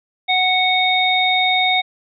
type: harmonic tone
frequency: 740 Hz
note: F#5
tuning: in tune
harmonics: 1 / 3 / 5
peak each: -18 / -18 / -18 dBFS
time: 0.28-1.82 s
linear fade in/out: 20 ms
effects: none